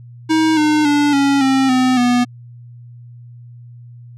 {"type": "tone with pitch steps", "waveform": "square", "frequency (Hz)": [317.4, 303.9, 291.1, 278.7, 266.9, 255.6, 244.7], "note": ["D#4", "D#4", "D4", "C#4", "C4", "C4", "B3"], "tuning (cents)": [35, -41, -15, 9, 35, -40, -16], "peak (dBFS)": -12, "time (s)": [0.29, 2.25], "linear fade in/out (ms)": 20, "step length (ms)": 280, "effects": ["added 120 Hz sine -35 dBFS peak until 4.17 s", "low-pass 7000 Hz 12 dB/octave"]}